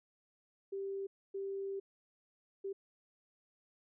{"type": "tone bursts at uneven times", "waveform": "sine", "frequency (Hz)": 392, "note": "G4", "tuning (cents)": 0, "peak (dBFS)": -37, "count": 3, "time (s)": [[0.72, 1.07], [1.34, 1.8], [2.64, 2.73]], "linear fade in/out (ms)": 10, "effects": []}